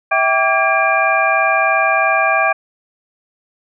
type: tone cluster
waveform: sine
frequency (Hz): 653 / 776 / 1157 / 1623 / 2386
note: E5 / G5 / D6 / G#6 / D7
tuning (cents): -17 / -18 / -26 / -40 / +27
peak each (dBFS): -18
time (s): 0.11-2.53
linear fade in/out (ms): 10
effects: none